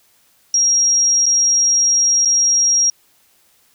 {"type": "tone with dropouts", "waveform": "sine", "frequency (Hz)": 5630, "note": "F8", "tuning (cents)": 13, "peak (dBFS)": -11, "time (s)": [0.54, 2.9], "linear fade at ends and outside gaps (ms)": 2, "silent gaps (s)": [[1.258, 1.263], [2.25, 2.255]], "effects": ["white hiss -56 dBFS RMS until 3.74 s"]}